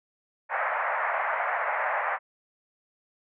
pink band-pass noise, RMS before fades -28 dBFS, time 0.49-2.19 s, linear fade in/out 50 ms, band 600 to 2100 Hz, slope 48 dB/octave, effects none

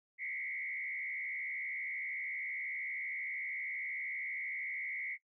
sine tone with frequency modulation, 2114 Hz, C7, 17 cents sharp, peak -37 dBFS, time 0.18-5.18 s, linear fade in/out 50 ms, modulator 72.8 Hz, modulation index 1.8, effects noise-tail reverb RT60 0.1 s tail -21 dB re dry

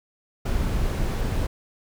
brown noise, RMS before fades -24 dBFS, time 0.45-1.47 s, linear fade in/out 10 ms, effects none

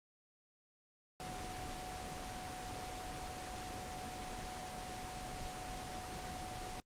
sine tone in noise, 738 Hz, F#5, 5 cents flat, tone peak -46 dBFS, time 1.2-6.8 s, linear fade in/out 0 ms, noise pink, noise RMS -45 dBFS, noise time 1.2-6.8 s, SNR -4 dB, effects low-pass 9000 Hz 12 dB/octave + Opus 24 kbps

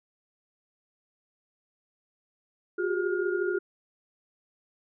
sine tone cluster, 359.8 / 391 / 405.1 / 1423 Hz, F#4 / G4 / G#4 / F6, -48 / -4 / -43 / +32 cents, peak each -28 / -34 / -31 / -34 dBFS, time 2.78-3.59 s, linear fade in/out 10 ms, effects none

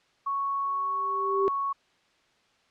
sine tone, 1108.7 Hz, C#6, in tune, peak -26 dBFS, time 0.26-1.73 s, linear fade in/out 10 ms
sine tone with exponential growth, 392 Hz, G4, in tune, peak -20 dBFS, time 0.65-1.48 s, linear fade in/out 0 ms, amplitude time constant 180 ms
effects white hiss -65 dBFS RMS until 2.7 s + low-pass 4000 Hz 12 dB/octave

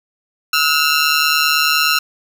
15% pulse ring-modulated tone, 1364 Hz, F6, 41 cents flat, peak -3 dBFS, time 0.53-1.99 s, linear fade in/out 5 ms, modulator 74.8 Hz, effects none

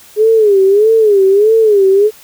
sine tone with vibrato, 415.3 Hz, G#4, in tune, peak -5 dBFS, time 0.16-2.11 s, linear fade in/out 50 ms, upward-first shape sine, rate 1.6 Hz, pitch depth 140 cents each way, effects white hiss -40 dBFS RMS until 2.23 s

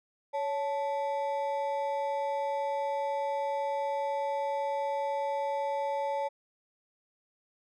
triangle ring-modulated tone, 717 Hz, F5, 45 cents sharp, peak -24 dBFS, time 0.33-6.29 s, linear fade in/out 20 ms, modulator 158 Hz, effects none

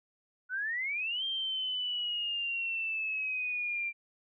sine exponential two-way sweep, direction up then down, 1461 to 3185 to 2361 Hz, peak -31 dBFS, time 0.49-3.93 s, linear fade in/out 50 ms, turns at 1.24 s, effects none

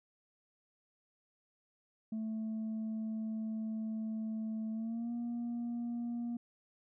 sine tone with pitch glide, 220 to 237.2 Hz, A3 to A#3, 0 to +30 cents, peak -33 dBFS, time 2.12-6.37 s, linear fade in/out 5 ms, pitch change +130 cents, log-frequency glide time 4.72-5.12 s, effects tanh soft clip ceiling -34 dBFS

